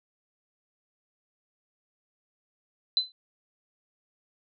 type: tone with exponential decay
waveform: sine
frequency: 4035 Hz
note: B7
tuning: 36 cents sharp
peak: -17 dBFS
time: 2.97-3.12 s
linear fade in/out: 1 ms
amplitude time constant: 31 ms
effects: none